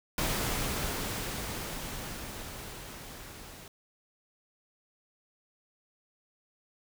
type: noise with level ramp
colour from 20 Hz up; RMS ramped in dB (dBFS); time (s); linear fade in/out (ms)
pink; -30 to -48; 0.18-3.68; 2
effects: none